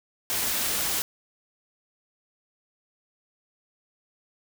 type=noise; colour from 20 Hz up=white; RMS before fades=-27 dBFS; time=0.3-1.02 s; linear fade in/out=0 ms; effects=none